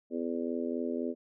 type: harmonic tone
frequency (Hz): 83.8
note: E2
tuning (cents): +29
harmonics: 3 / 4 / 5 / 6 / 7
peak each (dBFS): -34 / -37 / -37 / -42 / -41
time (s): 0.1-1.15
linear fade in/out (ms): 50
effects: none